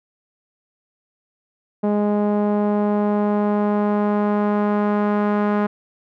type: tone with low-pass filter sweep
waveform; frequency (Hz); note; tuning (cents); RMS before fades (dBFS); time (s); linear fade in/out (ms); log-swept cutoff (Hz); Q
sawtooth; 207.2; G#3; -4; -19; 1.83-5.67; 10; 720 to 1300; 1.3
effects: none